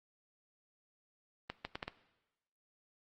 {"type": "accelerating click train", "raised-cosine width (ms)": 0.3, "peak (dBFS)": -22, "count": 5, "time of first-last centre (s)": [1.5, 1.88], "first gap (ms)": 150, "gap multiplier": 0.7, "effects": ["noise-tail reverb RT60 1.0 s tail -17 dB re dry", "Opus 24 kbps"]}